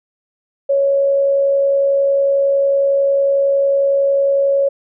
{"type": "tone with amplitude modulation", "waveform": "sine", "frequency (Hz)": 554.4, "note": "C#5", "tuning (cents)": 0, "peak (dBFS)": -10, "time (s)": [0.69, 4.69], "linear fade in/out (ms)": 10, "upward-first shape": "sine", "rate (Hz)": 71, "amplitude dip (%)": 25, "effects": []}